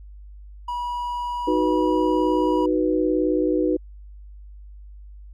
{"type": "tone", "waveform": "triangle", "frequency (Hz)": 970, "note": "B5", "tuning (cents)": -31, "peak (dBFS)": -23, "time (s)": [0.68, 2.66], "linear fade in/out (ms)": 5}
{"type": "chord", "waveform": "sine", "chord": "B major", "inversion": "first", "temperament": "equal", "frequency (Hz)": [311.1, 370, 493.9], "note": ["D#4", "F#4", "B4"], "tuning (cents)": [0, 0, 0], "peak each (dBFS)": [-21, -23, -24], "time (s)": [1.47, 3.77], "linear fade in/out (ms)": 10}
{"effects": ["added 50 Hz sine -39 dBFS peak until 5.33 s"]}